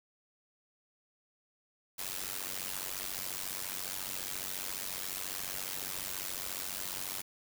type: noise with amplitude modulation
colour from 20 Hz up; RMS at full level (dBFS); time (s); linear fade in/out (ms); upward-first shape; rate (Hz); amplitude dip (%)
white; -35; 1.98-7.22; 10; sine; 94.4; 90
effects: none